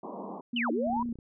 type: band-pass noise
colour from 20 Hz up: pink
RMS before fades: -40 dBFS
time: 0.03-0.41 s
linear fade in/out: 5 ms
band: 180 to 1100 Hz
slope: 96 dB/octave
type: tone with vibrato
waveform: sine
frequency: 236.5 Hz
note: A#3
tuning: 25 cents sharp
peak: -30 dBFS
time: 0.53-1.13 s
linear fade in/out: 5 ms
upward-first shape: sine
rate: 10 Hz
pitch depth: 32 cents each way
type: linear two-way sweep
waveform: sine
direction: down then up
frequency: 3136 to 277.2 to 1016 Hz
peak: -28 dBFS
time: 0.56-1.03 s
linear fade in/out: 5 ms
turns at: 0.71 s
type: clicks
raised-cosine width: 3 ms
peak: -35 dBFS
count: 11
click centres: 0.87 / 0.901 / 0.932 / 0.966 / 0.996 / 1.027 / 1.057 / 1.091 / 1.124 / 1.156 / 1.188 s
effects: none